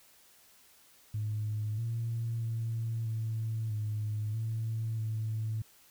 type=tone with pitch steps; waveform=sine; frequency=106.8 / 115.4 / 113.9 / 111.5 / 106.6 / 112.1 / 110 Hz; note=G#2 / A#2 / A#2 / A2 / G#2 / A2 / A2; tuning=+49 / -17 / -40 / +23 / +46 / +33 / 0 cents; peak=-30 dBFS; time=1.14-5.62 s; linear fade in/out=5 ms; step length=640 ms; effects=tanh soft clip ceiling -26 dBFS + white hiss -61 dBFS RMS until 5.9 s